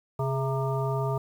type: harmonic tone with a mistuned harmonic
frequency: 132.5 Hz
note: C3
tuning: 22 cents sharp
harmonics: 1 / 3 / 5 / 7 / 9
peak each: -27 / -32 / -34 / -35 / -37 dBFS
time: 0.19-1.18 s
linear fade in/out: 5 ms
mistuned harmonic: 3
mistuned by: +70 cents
effects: 9-bit